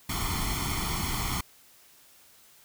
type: noise with comb filter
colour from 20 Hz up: pink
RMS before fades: -30 dBFS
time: 0.09-1.41 s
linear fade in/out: 5 ms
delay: 0.92 ms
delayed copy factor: +0.85
effects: white hiss -57 dBFS RMS until 2.64 s